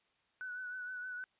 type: tone with vibrato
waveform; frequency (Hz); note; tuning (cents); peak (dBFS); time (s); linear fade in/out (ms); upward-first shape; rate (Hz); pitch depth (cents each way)
sine; 1489; F#6; +11; -40; 0.41-1.24; 0; triangle; 6.4; 39
effects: white hiss -75 dBFS RMS until 1.39 s + resampled to 8000 Hz